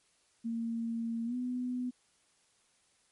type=tone with pitch glide; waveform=sine; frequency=229.8 to 249.2 Hz; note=A#3 to B3; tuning=-25 to +16 cents; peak=-32 dBFS; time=0.44-1.91 s; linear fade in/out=20 ms; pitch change=+141 cents; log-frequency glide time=1.25-1.35 s; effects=white hiss -70 dBFS RMS until 3.11 s + MP3 48 kbps

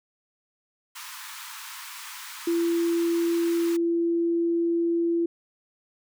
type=high-pass noise; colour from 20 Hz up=pink; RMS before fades=-40 dBFS; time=0.95-3.77 s; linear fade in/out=10 ms; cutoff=900 Hz; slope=96 dB/octave
type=tone; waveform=sine; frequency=338.2 Hz; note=E4; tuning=44 cents sharp; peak=-21 dBFS; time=2.47-5.26 s; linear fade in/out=5 ms
effects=none

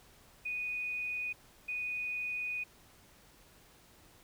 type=tone bursts at uneven times; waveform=sine; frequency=2478 Hz; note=D#7; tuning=8 cents flat; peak=-34 dBFS; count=2; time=0.45-1.33 / 1.68-2.64 s; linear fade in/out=10 ms; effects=pink hiss -61 dBFS RMS until 4.23 s

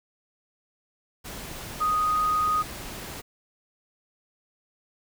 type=tone in noise; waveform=sine; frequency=1244.5 Hz; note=D#6; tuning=in tune; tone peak=-21 dBFS; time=1.8-2.63 s; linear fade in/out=20 ms; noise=pink; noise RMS=-38 dBFS; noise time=1.24-3.22 s; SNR=+14 dB; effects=none

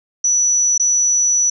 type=tone with dropouts; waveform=sine; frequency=5920 Hz; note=F#8; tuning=in tune; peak=-12 dBFS; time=0.24-1.5 s; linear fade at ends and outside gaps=5 ms; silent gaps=0.779-0.797 s; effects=none

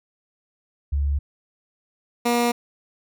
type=tone pair in turn; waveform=sine / 15% pulse; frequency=71 / 238.8 Hz; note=C#2 / A#3; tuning=+42 / +42 cents; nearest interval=octave + major sixth; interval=2100 cents; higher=second; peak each=-19 / -12 dBFS; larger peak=second; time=0.92-1.19 / 2.25-2.52 s; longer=neither; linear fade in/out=10 ms; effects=none

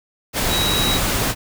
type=tone in noise; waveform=sine; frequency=3854 Hz; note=B7; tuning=43 cents flat; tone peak=-20 dBFS; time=0.48-1 s; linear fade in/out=50 ms; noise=pink; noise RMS=-20 dBFS; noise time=0.33-1.35 s; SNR=-3 dB; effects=none

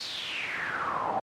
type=noise with band-pass filter sweep; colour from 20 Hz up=brown; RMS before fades=-32 dBFS; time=0-1.2 s; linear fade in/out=10 ms; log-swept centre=4600 to 750 Hz; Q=5.6; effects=high-pass 100 Hz 12 dB/octave + MP3 64 kbps

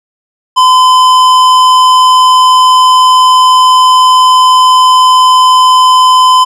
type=tone with tanh clipping; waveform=sine; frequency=1019 Hz; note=C6; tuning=46 cents flat; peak=-4 dBFS; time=0.56-6.45 s; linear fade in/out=20 ms; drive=15 dB; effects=none

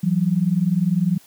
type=tone pair together; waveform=sine; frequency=167.9 / 187.92 Hz; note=E3 / F#3; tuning=+32 / +27 cents; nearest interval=major second; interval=195 cents; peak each=-19 dBFS; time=0.03-1.18 s; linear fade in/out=10 ms; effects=white hiss -51 dBFS RMS until 1.26 s

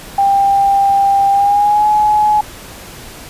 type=tone with pitch glide; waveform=sine; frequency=793 to 845 Hz; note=G5 to G#5; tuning=+20 to +30 cents; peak=-8 dBFS; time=0.18-2.41 s; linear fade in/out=5 ms; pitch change=+110 cents; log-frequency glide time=1.31-1.86 s; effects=pink hiss -33 dBFS RMS until 3.29 s + resampled to 32000 Hz

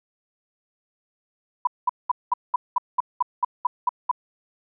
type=tone bursts; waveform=sine; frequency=987.8 Hz; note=B5; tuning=in tune; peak=-16 dBFS; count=12; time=1.65-4.114 s; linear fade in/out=5 ms; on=22 ms; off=200 ms; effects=none

